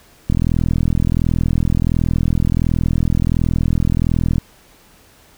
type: click train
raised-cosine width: 5 ms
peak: -4 dBFS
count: 170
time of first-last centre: 0.3-4.382 s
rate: 41.4 Hz
effects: pink hiss -49 dBFS RMS until 5.37 s